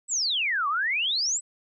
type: exponential two-way sweep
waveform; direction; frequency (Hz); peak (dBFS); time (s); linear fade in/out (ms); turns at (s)
sine; down then up; 8160 to 1109 to 8160; -23; 0.08-1.41; 50; 0.68
effects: none